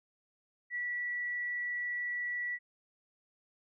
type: tone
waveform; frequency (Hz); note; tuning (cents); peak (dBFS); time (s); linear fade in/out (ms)
sine; 1949; B6; -23; -33; 0.7-2.59; 50
effects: none